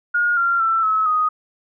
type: tone with pitch steps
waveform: sine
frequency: 1430 / 1382.1 / 1335.8 / 1291 / 1247.8 Hz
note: F6 / F6 / E6 / E6 / D#6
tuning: +41 / -18 / +23 / -37 / +5 cents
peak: -15 dBFS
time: 0.14-1.29 s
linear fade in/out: 10 ms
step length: 230 ms
effects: none